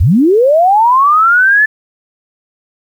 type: linear sweep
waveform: sine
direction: up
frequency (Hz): 61.74 to 1755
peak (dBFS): -5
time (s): 0-1.66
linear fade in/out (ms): 10
effects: 7-bit